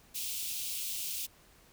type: high-pass noise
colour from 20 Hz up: white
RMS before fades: -37 dBFS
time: 0.14-1.27 s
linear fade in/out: 20 ms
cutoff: 2500 Hz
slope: 48 dB/octave
effects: pink hiss -61 dBFS RMS until 1.72 s